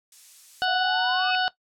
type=noise; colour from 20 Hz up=violet; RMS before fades=-41 dBFS; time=0.12-0.65 s; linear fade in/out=2 ms
type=harmonic tone; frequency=740 Hz; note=F#5; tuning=in tune; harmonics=1 / 2 / 4 / 5 / 6 / 7; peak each=-24 / -25 / -29 / -34 / -32 / -40 dBFS; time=0.62-1.48 s; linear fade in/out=0 ms
type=exponential sweep; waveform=sine; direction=up; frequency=655 to 1238 Hz; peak=-32 dBFS; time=0.67-1.31 s; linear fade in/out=10 ms
type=tone with exponential growth; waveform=sine; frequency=2576 Hz; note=E7; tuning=41 cents flat; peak=-25 dBFS; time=1.12-1.35 s; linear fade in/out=0 ms; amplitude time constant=49 ms
effects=noise-tail reverb RT60 0.1 s tail -17 dB re dry + low-pass 8000 Hz 12 dB/octave